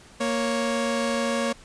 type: tone pair together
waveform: sawtooth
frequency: 233.1 / 553.4 Hz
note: A#3 / C#5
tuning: 0 / -3 cents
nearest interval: octave + minor third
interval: 1497 cents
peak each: -22 dBFS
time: 0.2-1.53 s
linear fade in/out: 10 ms
effects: pink hiss -50 dBFS RMS until 1.64 s + resampled to 22050 Hz